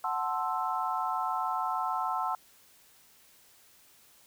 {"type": "chord", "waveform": "sine", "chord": "F# half-diminished seventh", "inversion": "none", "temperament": "equal", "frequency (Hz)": [740, 880, 1046.5, 1318.5], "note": ["F#5", "A5", "C6", "E6"], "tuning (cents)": [0, 0, 0, 0], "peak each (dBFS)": -34, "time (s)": [0.04, 2.35], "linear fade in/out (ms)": 2, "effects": ["white hiss -60 dBFS RMS until 4.26 s"]}